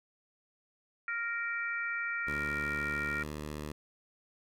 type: harmonic tone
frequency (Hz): 466.2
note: A#4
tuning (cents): 0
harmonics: 3 / 4 / 5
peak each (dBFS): -35 / -37 / -39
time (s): 1.08-3.23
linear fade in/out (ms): 2
type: tone with pitch glide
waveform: 10% pulse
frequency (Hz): 73.42 to 75.18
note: D2 to D2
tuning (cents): 0 to +41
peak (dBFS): -30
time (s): 2.27-3.72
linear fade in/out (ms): 5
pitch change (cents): +41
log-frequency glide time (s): 3.13-3.22
effects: none